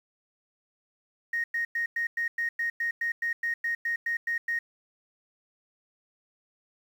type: tone bursts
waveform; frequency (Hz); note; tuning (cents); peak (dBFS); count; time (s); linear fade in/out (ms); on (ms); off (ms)
sine; 1864.7; A#6; 0; -25; 16; 1.33-4.59; 5; 110; 100
effects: tanh soft clip ceiling -21 dBFS + 9-bit